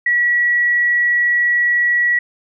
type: tone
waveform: sine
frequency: 1931 Hz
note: B6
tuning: 39 cents flat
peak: -12 dBFS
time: 0.06-2.19 s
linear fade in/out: 5 ms
effects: none